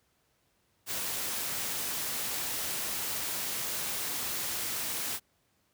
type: noise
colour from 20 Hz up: white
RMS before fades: -34 dBFS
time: 0.86-5.2 s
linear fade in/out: 50 ms
effects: pink hiss -72 dBFS RMS until 5.73 s + high-pass 60 Hz 12 dB/octave